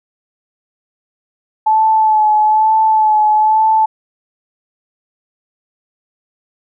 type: tone with vibrato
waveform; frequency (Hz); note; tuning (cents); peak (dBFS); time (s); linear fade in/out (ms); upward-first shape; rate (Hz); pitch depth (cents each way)
sine; 865; A5; -30; -8; 1.66-3.86; 10; sine; 1.1; 26
effects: none